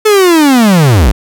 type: linear sweep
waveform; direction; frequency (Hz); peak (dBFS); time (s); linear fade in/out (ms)
45% pulse; down; 438.2 to 43.67; -4; 0.05-1.12; 10
effects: none